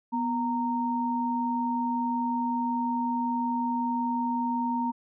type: tone pair together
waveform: sine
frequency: 245.1 / 925.4 Hz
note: B3 / A#5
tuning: -13 / -13 cents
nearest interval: octave + major seventh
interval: 2300 cents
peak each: -28 dBFS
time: 0.12-4.92 s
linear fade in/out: 20 ms
effects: none